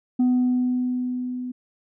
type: tone with level ramp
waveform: sine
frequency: 250.1 Hz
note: B3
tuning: 22 cents sharp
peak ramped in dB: -13 to -28 dBFS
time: 0.19-1.52 s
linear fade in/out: 10 ms
effects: tanh soft clip ceiling -15 dBFS